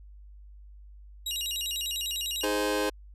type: tone with vibrato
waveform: sawtooth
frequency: 3300 Hz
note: G#7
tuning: 12 cents flat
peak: -27 dBFS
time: 1.26-2.45 s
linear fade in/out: 5 ms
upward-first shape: square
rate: 10 Hz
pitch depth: 260 cents each way
type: chord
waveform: sawtooth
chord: Ab major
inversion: second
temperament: just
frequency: 311.5 / 415.3 / 519.1 Hz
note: Eb4 / Ab4 / C5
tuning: +2 / 0 / -14 cents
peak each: -27 / -26 / -26 dBFS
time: 2.43-2.9 s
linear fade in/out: 10 ms
effects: added 50 Hz sine -46 dBFS peak until 3.14 s + resampled to 32000 Hz